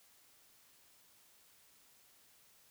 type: silence
effects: white hiss -66 dBFS RMS until 2.7 s